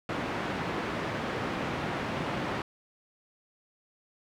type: band-pass noise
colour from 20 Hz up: pink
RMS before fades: -33 dBFS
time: 0.09-2.62 s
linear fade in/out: 2 ms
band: 130 to 2200 Hz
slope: 12 dB/octave
effects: none